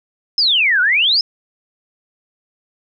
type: exponential two-way sweep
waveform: sine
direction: down then up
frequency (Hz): 5274 to 1416 to 5274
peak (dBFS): -11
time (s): 0.38-1.21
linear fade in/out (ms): 2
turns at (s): 0.81
effects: none